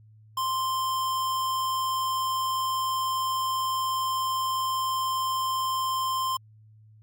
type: tone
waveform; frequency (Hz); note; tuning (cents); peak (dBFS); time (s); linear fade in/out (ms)
square; 1046.5; C6; 0; -26; 0.37-6.37; 5
effects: added 108 Hz sine -51 dBFS peak until 7.02 s + Opus 48 kbps